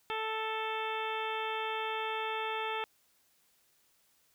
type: harmonic tone with a mistuned harmonic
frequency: 440 Hz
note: A4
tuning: in tune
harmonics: 1 / 2 / 3 / 4 / 5 / 6 / 7 / 8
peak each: -39 / -37 / -40 / -44 / -44 / -42 / -46 / -47 dBFS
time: 0.1-2.84 s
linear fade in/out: 0 ms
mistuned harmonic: 7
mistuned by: +39 cents
effects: white hiss -70 dBFS RMS until 4.34 s